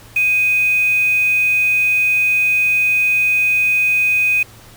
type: tone with quantisation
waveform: sine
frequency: 2500 Hz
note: D#7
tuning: 8 cents sharp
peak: -12 dBFS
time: 0.16-4.43 s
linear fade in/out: 5 ms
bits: 5
effects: added 111 Hz sine -44 dBFS peak until 4.76 s + pink hiss -43 dBFS RMS until 4.76 s